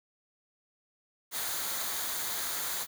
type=noise with comb filter; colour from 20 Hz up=white; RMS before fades=-34 dBFS; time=1.31-2.87 s; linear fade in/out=50 ms; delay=0.37 ms; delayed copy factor=-0.5; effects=none